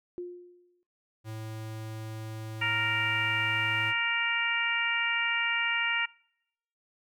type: tone with exponential decay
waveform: sine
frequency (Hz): 354.4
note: F4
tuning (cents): +25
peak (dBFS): -32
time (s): 0.18-0.83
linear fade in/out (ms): 0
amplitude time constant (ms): 140
type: tone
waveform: square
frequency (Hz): 110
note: A2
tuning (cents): 0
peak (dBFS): -37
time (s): 1.24-3.94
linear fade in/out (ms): 50
type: harmonic tone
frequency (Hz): 466.2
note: A#4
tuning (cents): 0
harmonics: 2 / 3 / 4 / 5 / 6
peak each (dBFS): -37 / -34 / -31 / -31 / -32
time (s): 2.61-6.06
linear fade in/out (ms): 10
effects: noise-tail reverb RT60 0.8 s tail -25 dB re dry